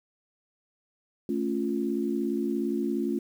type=chord; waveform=sine; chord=A augmented; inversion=none; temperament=equal; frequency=220 / 277.2 / 349.2 Hz; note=A3 / C#4 / E#4; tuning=0 / 0 / 0 cents; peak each=-30 dBFS; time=1.29-3.19 s; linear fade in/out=2 ms; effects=9-bit